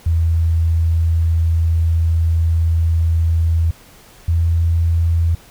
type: tone pair in turn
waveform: sine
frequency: 82.41 / 83.46 Hz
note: E2 / E2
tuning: 0 / +22 cents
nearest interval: unison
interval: 22 cents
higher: second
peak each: -12 / -12 dBFS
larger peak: neither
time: 0.06-3.71 / 4.28-5.35 s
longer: first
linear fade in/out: 5 ms
effects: pink hiss -45 dBFS RMS until 5.5 s